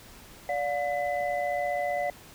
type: tone cluster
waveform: sine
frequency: 580 / 715 / 2009 Hz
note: D5 / F5 / B6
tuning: -22 / +41 / +29 cents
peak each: -30 / -29 / -35 dBFS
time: 0.49-2.1 s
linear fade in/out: 2 ms
effects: pink hiss -50 dBFS RMS until 2.34 s